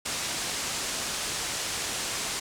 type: low-pass noise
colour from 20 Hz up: white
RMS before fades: -32 dBFS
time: 0.05-2.4 s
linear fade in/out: 10 ms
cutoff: 8700 Hz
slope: 24 dB/octave
effects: none